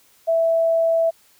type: tone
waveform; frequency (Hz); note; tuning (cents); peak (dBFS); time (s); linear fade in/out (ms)
sine; 659.3; E5; 0; -15; 0.27-1.11; 20
effects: white hiss -56 dBFS RMS until 1.39 s